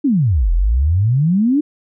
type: exponential two-way sweep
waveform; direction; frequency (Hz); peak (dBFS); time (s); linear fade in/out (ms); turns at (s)
sine; down then up; 309 to 39.71 to 309; -11; 0.04-1.61; 10; 0.52
effects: none